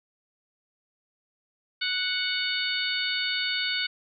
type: harmonic tone with a mistuned harmonic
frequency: 740 Hz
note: F#5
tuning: in tune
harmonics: 2 / 3 / 4 / 5 / 6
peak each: -32 / -32 / -32 / -32 / -32 dBFS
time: 1.81-3.87 s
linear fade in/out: 10 ms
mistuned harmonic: 5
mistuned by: -17 cents
effects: none